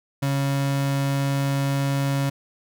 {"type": "tone", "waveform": "35% pulse", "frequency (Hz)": 138.59, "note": "C#3", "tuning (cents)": 0, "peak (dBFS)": -19, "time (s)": [0.22, 2.3], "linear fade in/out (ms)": 10, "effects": []}